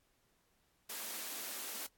white high-pass noise, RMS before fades -43 dBFS, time 0.89-1.87 s, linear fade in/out 10 ms, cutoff 200 Hz, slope 96 dB/octave, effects pink hiss -75 dBFS RMS until 1.97 s + AAC 64 kbps

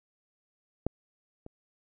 clicks, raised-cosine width 2 ms, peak -14 / -30 dBFS, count 2, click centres 0.866 / 1.464 s, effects none

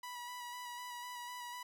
sawtooth tone with vibrato, 978 Hz, B5, 17 cents flat, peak -40 dBFS, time 0.03-1.63 s, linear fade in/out 5 ms, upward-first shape square, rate 4 Hz, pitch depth 17 cents each way, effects none

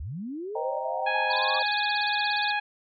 sine linear sweep, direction up, 56.1 to 1155 Hz, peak -32 dBFS, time 0-1.59 s, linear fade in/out 5 ms
sine chord, C minor seventh, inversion none, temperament equal, 523.3 / 622.3 / 784 / 932.3 Hz, C5 / Eb5 / G5 / Bb5, 0 / 0 / 0 / 0 cents, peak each -34 dBFS, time 0.55-1.63 s, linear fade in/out 5 ms
harmonic tone, 830.6 Hz, G#5, in tune, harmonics 1 / 2 / 3 / 4 / 5, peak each -28 / -29 / -31 / -39 / -44 dBFS, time 1.06-2.6 s, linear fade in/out 10 ms
sine tone with vibrato, 3951 Hz, B7, in tune, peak -30 dBFS, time 1.3-2.52 s, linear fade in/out 5 ms, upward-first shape sine, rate 17 Hz, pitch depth 240 cents each way
effects none

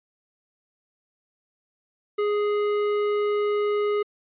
sine tone with tanh clipping, 415.3 Hz, G#4, in tune, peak -23 dBFS, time 2.18-4.03 s, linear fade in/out 10 ms, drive 14 dB, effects resampled to 8000 Hz

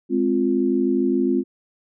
sine chord, F minor, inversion first, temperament just, 209.5 / 261.9 / 349.2 Hz, Ab3 / C4 / F4, +15 / +2 / 0 cents, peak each -24 / -20 / -21 dBFS, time 0.09-1.44 s, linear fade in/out 50 ms, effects none

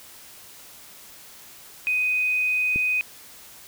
sine tone, 2500 Hz, D#7, 8 cents sharp, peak -20 dBFS, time 1.87-3.01 s, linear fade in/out 0 ms
click, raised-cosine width 3 ms, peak -19 dBFS, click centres 2.76 s
effects white hiss -46 dBFS RMS until 3.67 s

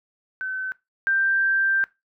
sine tone pair in turn, 1526 / 1575.3 Hz, G6 / G6, -47 / +8 cents, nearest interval minor second, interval 55 cents, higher second, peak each -26 / -18 dBFS, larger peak second, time 0.41-0.72 / 1.07-1.84 s, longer second, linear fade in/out 0 ms, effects noise-tail reverb RT60 0.2 s tail -19 dB re dry

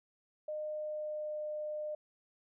sine tone with pitch glide, 610 to 605.4 Hz, D#5 to D#5, -34 to -48 cents, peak -36 dBFS, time 0.48-1.95 s, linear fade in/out 5 ms, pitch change -14 cents, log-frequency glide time 0.69-1.44 s, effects none

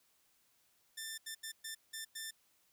10% pulse tone bursts at uneven times, 1782 Hz, A6, 22 cents sharp, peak -33 dBFS, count 6, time 0.97-1.18 / 1.26-1.35 / 1.43-1.52 / 1.64-1.75 / 1.93-2.05 / 2.15-2.31 s, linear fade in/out 10 ms, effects white hiss -73 dBFS RMS until 2.72 s

